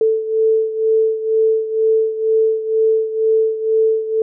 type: beating tone pair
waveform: sine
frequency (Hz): 441.3 / 443.4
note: A4 / A4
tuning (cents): +5 / +13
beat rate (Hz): 2.1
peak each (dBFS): -14 / -19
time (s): 0.01-4.22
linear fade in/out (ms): 2
effects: none